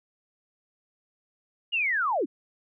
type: linear sweep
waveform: sine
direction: down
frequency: 2910 to 219.7 Hz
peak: -23 dBFS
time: 1.72-2.26 s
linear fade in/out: 20 ms
effects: none